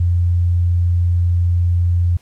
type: tone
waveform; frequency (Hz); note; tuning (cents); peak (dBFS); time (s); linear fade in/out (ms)
sine; 87.31; F2; 0; -12; 0-2.17; 5
effects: pink hiss -54 dBFS RMS until 2.21 s + low-pass 12000 Hz 12 dB/octave